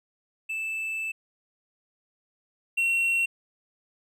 triangle tone pair in turn, 2637 / 2727 Hz, E7 / F7, 0 / -42 cents, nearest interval minor second, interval 58 cents, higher second, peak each -27 / -20 dBFS, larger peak second, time 0.49-1.12 / 2.77-3.26 s, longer first, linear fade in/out 10 ms, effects none

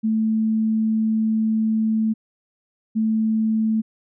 sine tone pair in turn, 220 / 220 Hz, A3 / A3, 0 / 0 cents, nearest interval unison, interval 0 cents, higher neither, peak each -17 dBFS, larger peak neither, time 0.03-2.14 / 2.95-3.82 s, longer first, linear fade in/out 20 ms, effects none

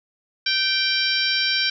harmonic tone with a mistuned harmonic, 784 Hz, G5, in tune, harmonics 2 / 3 / 4 / 5 / 6 / 7, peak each -26 / -26 / -26 / -26 / -26 / -26 dBFS, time 0.46-1.7 s, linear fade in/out 5 ms, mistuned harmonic 2, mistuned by -26 cents, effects none

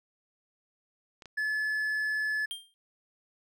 clicks, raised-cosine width 0.2 ms, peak -30 / -28 dBFS, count 2, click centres 1.222 / 1.257 s
triangle tone, 1722 Hz, A6, 38 cents flat, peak -26 dBFS, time 1.37-2.46 s, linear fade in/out 10 ms
square tone with exponential decay, 3190 Hz, G7, 30 cents sharp, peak -32 dBFS, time 2.51-2.74 s, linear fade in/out 0 ms, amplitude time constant 48 ms
effects none

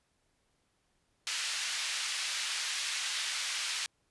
white band-pass noise, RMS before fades -35 dBFS, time 1.27-3.86 s, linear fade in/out 0 ms, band 1700 to 5200 Hz, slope 12 dB/octave, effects pink hiss -75 dBFS RMS until 4.1 s + resampled to 24000 Hz

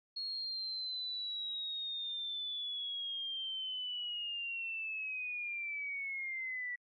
sine linear sweep, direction down, 4314 to 1948 Hz, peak -37 dBFS, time 0.16-6.76 s, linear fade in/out 10 ms, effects AAC 32 kbps

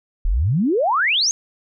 sine exponential sweep, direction up, 34 to 6680 Hz, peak -15 dBFS, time 0.25-1.31 s, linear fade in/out 0 ms, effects none

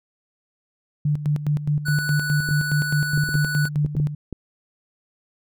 sine tone with tremolo, 148.1 Hz, D3, 15 cents sharp, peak -17 dBFS, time 1.05-4.15 s, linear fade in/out 5 ms, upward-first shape square, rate 4.8 Hz, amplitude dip 70%
square tone, 1480 Hz, F#6, in tune, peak -25 dBFS, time 1.85-3.69 s, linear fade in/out 20 ms
clicks, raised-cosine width 3 ms, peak -17 dBFS, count 9, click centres 2.489 / 3.176 / 3.29 / 3.354 / 3.448 / 3.848 / 3.952 / 4 / 4.327 s
effects none

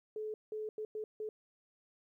sine tone bursts at uneven times, 430.4 Hz, A4, 38 cents flat, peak -37 dBFS, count 5, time 0.16-0.34 / 0.52-0.69 / 0.78-0.85 / 0.95-1.04 / 1.2-1.29 s, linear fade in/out 2 ms, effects 13-bit

